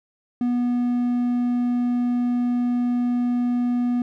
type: tone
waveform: triangle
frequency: 243.8 Hz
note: B3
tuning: 22 cents flat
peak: -17 dBFS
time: 0.41-4.02 s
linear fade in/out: 2 ms
effects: none